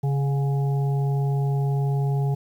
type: harmonic tone with a mistuned harmonic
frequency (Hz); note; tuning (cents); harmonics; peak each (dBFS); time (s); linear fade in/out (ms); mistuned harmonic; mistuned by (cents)
138.59; C#3; 0; 1 / 3 / 5 / 6; -20 / -33 / -38 / -38; 0.03-2.35; 10; 5; +48
effects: 9-bit